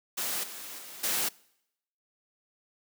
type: noise with level steps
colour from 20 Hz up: white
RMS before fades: -32 / -42 / -45 / -29 dBFS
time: 0.17-1.29 s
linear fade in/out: 10 ms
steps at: 0.43 / 0.78 / 1.03 s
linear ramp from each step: 10 ms
effects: noise-tail reverb RT60 0.8 s tail -24 dB re dry + high-pass 200 Hz 12 dB/octave